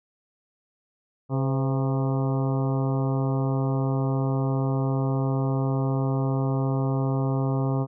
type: harmonic tone with a mistuned harmonic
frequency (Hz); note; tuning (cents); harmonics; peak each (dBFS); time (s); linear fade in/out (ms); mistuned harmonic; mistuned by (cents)
134.8; C#3; -48; 1 / 2 / 3 / 4 / 5 / 6 / 7 / 8 / 9; -23 / -29 / -33 / -35 / -37 / -39 / -40 / -41 / -42; 1.29-7.87; 50; 4; -56
effects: none